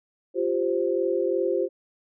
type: chord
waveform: sine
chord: F suspended second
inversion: none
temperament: equal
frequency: 349.2 / 392 / 523.3 Hz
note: F4 / G4 / C5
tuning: 0 / 0 / 0 cents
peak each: -26 dBFS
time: 0.34-1.69 s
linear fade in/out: 50 ms
effects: none